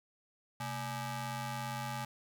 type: ring-modulated tone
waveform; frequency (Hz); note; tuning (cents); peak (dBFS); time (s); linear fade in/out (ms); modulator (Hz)
sawtooth; 355.8; F4; +32; -30; 0.6-2.05; 5; 485
effects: none